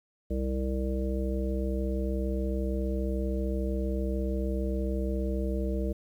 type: harmonic tone with a mistuned harmonic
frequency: 65.5 Hz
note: C2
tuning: 2 cents sharp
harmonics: 1 / 3 / 5 / 7 / 9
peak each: -29 / -34 / -36 / -37 / -39 dBFS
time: 0.3-5.93 s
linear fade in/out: 10 ms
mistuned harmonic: 1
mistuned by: -57 cents
effects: 10-bit